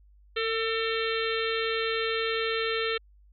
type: harmonic tone with a mistuned harmonic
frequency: 450.7 Hz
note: A4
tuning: 42 cents sharp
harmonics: 1 / 3 / 4 / 5 / 6 / 7 / 8 / 9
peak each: -29 / -34 / -35 / -36 / -37 / -37 / -38 / -39 dBFS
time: 0.36-2.98 s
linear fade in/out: 10 ms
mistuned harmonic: 3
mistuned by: -22 cents
effects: added 50 Hz sine -54 dBFS peak until 3.32 s